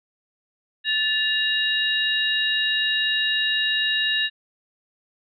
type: tone cluster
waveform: sine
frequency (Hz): 1750 / 2813 / 3814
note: A6 / F7 / A#7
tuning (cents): -10 / +12 / +39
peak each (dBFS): -24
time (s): 0.84-4.3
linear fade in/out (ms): 50
effects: none